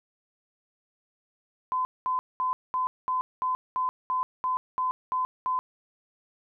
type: tone bursts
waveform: sine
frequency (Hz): 1019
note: C6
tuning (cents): -46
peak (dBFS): -24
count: 12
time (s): 1.72-5.59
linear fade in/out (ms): 0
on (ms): 130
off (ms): 210
effects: none